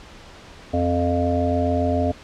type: harmonic tone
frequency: 87.31 Hz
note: F2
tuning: in tune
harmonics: 1 / 3 / 5 / 7 / 8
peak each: -23 / -23 / -28 / -24 / -26 dBFS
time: 0.73-2.12 s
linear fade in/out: 10 ms
effects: pink hiss -43 dBFS RMS until 2.23 s + low-pass 5000 Hz 12 dB/octave